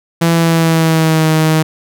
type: tone with pitch glide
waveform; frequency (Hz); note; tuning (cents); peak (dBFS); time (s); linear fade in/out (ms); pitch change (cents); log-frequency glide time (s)
sawtooth; 167.1 to 157.72; E3 to D#3; +24 to +24; -5; 0.21-1.63; 10; -100; 0.32-1.29
effects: none